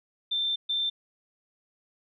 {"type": "tone bursts at uneven times", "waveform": "sine", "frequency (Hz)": 3567, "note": "A7", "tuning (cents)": 23, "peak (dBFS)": -25, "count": 2, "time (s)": [[0.31, 0.56], [0.69, 0.9]], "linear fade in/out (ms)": 10, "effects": []}